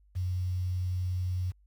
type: tone with quantisation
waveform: sine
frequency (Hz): 91.1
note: F#2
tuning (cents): -26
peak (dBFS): -28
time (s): 0.15-1.52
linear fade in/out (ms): 20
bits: 9
effects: added 50 Hz sine -59 dBFS peak until 1.66 s